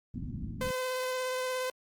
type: low-pass noise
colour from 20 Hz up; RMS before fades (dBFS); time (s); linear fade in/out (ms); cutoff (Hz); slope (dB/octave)
white; -38; 0.14-0.71; 2; 260; 48
type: tone with vibrato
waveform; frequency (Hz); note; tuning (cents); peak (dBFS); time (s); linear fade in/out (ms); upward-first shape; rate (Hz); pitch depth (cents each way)
sawtooth; 511; C5; -41; -27; 0.61-1.7; 2; triangle; 17; 15
effects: Opus 24 kbps